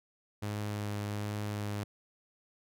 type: tone with vibrato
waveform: sawtooth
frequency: 103.83 Hz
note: G#2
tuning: in tune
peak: -30 dBFS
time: 0.42-1.84 s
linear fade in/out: 10 ms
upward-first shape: triangle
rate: 1.3 Hz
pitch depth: 13 cents each way
effects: none